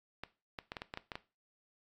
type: clicks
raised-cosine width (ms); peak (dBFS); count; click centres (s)
0.3; -24; 9; 0.236 / 0.588 / 0.719 / 0.768 / 0.819 / 0.939 / 0.974 / 1.118 / 1.155
effects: noise-tail reverb RT60 0.3 s tail -17 dB re dry + AAC 48 kbps